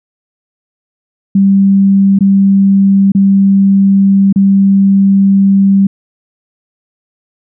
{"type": "tone with dropouts", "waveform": "sine", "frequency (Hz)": 196, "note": "G3", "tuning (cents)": 0, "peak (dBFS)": -4, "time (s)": [1.35, 5.87], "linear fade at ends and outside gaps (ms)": 5, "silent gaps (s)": [[2.189, 2.207], [3.12, 3.149], [4.327, 4.359]], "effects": []}